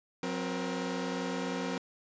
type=tone cluster; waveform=sawtooth; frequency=182.3 / 262 / 474.1 Hz; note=F#3 / C4 / A#4; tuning=-25 / +2 / +29 cents; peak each=-33 / -32 / -34 dBFS; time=0.23-1.78 s; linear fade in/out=2 ms; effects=resampled to 16000 Hz